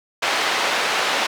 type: band-pass noise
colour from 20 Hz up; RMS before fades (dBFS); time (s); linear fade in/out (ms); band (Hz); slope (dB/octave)
pink; -21; 0.22-1.27; 10; 660 to 4300; 12
effects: none